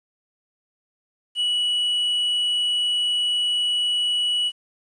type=tone; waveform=triangle; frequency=2938 Hz; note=F#7; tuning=13 cents flat; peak=-18 dBFS; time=1.35-4.52 s; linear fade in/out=50 ms; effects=resampled to 22050 Hz + 9-bit